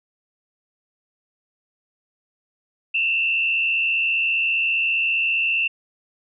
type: tone with frequency modulation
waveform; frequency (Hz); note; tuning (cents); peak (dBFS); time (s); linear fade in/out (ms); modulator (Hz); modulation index
sine; 2700; E7; +41; -18; 2.94-5.68; 10; 75; 1.1
effects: none